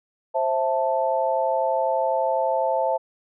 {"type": "chord", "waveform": "sine", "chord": "A minor", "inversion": "first", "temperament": "just", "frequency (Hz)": [528, 660, 880], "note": ["C5", "E5", "A5"], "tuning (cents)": [16, 2, 0], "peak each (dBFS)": -24, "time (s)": [0.34, 2.98], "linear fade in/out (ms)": 20, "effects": []}